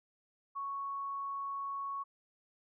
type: tone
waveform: sine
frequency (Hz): 1109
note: C#6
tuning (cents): 0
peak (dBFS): -36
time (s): 0.55-2.04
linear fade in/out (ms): 20
effects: none